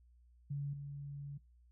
sine tone with level steps, 142.1 Hz, C#3, 43 cents sharp, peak -36 / -42 dBFS, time 0.5-1.38 s, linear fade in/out 10 ms, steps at 0.73 s, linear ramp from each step 5 ms, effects noise-tail reverb RT60 0.2 s tail -22 dB re dry + added 60 Hz sine -62 dBFS peak until 1.71 s

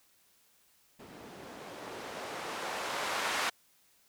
violet noise with low-pass filter sweep, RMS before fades -38 dBFS, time 0.99-3.5 s, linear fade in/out 10 ms, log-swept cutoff 250 to 1200 Hz, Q 0.81, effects white hiss -67 dBFS RMS until 4.08 s

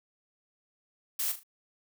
blue noise with echo, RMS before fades -31 dBFS, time 1.19-1.32 s, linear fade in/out 5 ms, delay 38 ms, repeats 3, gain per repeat -9 dB, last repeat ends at 1.434 s, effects none

